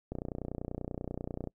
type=click train; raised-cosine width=2 ms; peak=-23 dBFS; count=42; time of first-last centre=0.12-1.473 s; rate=30.3 Hz; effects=noise-tail reverb RT60 0.1 s tail -25 dB re dry